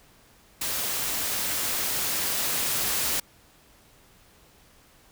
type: noise with level ramp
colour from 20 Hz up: white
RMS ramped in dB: -29 to -26 dBFS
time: 0.61-3.2 s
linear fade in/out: 5 ms
effects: pink hiss -57 dBFS RMS until 5.11 s